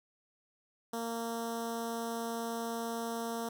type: tone with notch filter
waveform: 10% pulse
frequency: 230.5 Hz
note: A#3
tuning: 19 cents flat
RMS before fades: -37 dBFS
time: 0.93-3.49 s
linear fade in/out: 5 ms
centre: 2300 Hz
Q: 0.62
effects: none